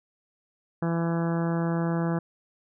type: harmonic tone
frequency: 167.5 Hz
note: E3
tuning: 28 cents sharp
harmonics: 1 / 2 / 3 / 4 / 5 / 6 / 7 / 8 / 9 / 10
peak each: -25 / -31 / -35 / -37 / -39 / -41 / -42 / -43 / -44 / -45 dBFS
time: 0.82-2.19 s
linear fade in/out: 5 ms
effects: none